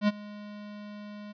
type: tone with ADSR envelope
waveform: square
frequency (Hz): 207.7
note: G#3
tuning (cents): 0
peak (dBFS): -20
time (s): 0.01-1.33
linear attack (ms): 70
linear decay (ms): 29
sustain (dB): -21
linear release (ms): 19
effects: resampled to 11025 Hz